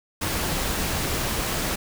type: noise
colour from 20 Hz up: pink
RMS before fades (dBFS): -26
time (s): 0.21-1.76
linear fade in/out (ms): 10
effects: none